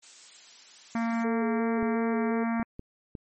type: noise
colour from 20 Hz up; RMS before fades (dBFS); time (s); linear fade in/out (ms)
blue; -45; 0.02-1.24; 20
type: harmonic tone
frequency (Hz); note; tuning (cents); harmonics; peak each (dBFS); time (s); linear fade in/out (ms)
230; A#3; -23; 1 / 3 / 4 / 5 / 6 / 7 / 8 / 9 / 10; -26 / -36 / -38 / -40 / -42 / -43 / -44 / -45 / -46; 0.95-2.63; 2
type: tone with vibrato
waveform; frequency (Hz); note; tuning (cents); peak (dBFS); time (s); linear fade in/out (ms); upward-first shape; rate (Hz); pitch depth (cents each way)
sine; 440; A4; 0; -30; 1.24-2.44; 10; square; 2.8; 39
type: clicks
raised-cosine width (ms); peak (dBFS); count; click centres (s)
3; -25; 4; 1.828 / 2.598 / 2.794 / 3.152
effects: MP3 32 kbps